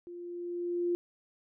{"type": "tone with level ramp", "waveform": "sine", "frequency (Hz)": 349.2, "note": "F4", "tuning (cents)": 0, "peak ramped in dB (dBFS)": [-42, -26], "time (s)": [0.07, 0.95], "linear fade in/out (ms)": 0, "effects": []}